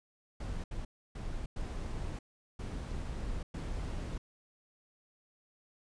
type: noise bursts at uneven times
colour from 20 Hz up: brown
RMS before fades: -38 dBFS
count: 6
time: 0.4-0.64 / 0.71-0.85 / 1.15-1.46 / 1.56-2.19 / 2.59-3.43 / 3.54-4.18 s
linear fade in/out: 5 ms
effects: resampled to 22050 Hz